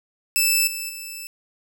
10% pulse tone with level steps, 2637 Hz, E7, in tune, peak -8 / -19 / -24 dBFS, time 0.36-1.27 s, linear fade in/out 0 ms, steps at 0.67 / 0.89 s, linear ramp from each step 5 ms, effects none

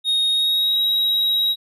triangle tone with pitch glide, 3729 to 3829 Hz, A#7 to A#7, 0 to +46 cents, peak -15 dBFS, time 0.04-1.56 s, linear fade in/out 50 ms, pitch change +46 cents, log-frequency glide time 0.3-0.81 s, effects none

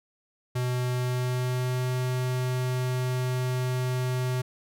square tone with pitch glide, 125 to 126.89 Hz, B2 to B2, +21 to +47 cents, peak -26 dBFS, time 0.55-4.42 s, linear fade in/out 10 ms, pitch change +26 cents, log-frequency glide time 0.94-1.92 s, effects none

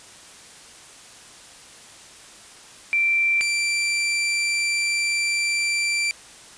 sine / sawtooth tone pair in turn, 2349 / 2349 Hz, D7 / D7, 0 / 0 cents, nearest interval unison, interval 0 cents, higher neither, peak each -17 dBFS, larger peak neither, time 2.93-3.41 / 3.41-6.11 s, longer second, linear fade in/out 0 ms, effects white hiss -45 dBFS RMS until 6.57 s + resampled to 22050 Hz

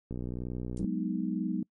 click train, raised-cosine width 3 ms, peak -24 dBFS, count 46, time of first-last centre 0.11-0.844 s, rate 61.3 Hz
violet noise with exponential decay, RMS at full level -43 dBFS, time 0.77-0.86 s, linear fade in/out 1 ms, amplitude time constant 19 ms
sine chord, G# minor seventh, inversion third, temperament equal, 185 / 207.7 / 246.9 / 311.1 Hz, F#3 / G#3 / B3 / D#4, 0 / 0 / 0 / 0 cents, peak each -33 / -34 / -35 / -35 dBFS, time 0.8-1.63 s, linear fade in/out 2 ms
effects noise-tail reverb RT60 0.1 s tail -26 dB re dry + MP3 48 kbps

